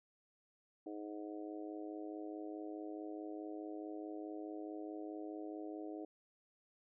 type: harmonic tone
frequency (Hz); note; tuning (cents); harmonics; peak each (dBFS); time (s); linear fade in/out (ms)
104.7; G#2; +15; 3 / 4 / 5 / 6 / 7; -45 / -50 / -54 / -54 / -55; 0.86-6.05; 5
effects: none